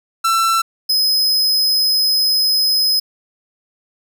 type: tone pair in turn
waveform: 45% pulse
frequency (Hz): 1340 / 5074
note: E6 / D#8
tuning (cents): +28 / +33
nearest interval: octave + major seventh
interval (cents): 2305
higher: second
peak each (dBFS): -13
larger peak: neither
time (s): 0.24-0.62 / 0.89-3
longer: second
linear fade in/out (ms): 10
effects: none